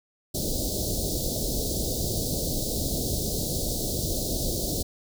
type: band-stop noise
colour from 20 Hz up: pink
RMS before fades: -28 dBFS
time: 0.34-4.83 s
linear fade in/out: 10 ms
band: 650 to 3900 Hz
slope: 48 dB/octave
effects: none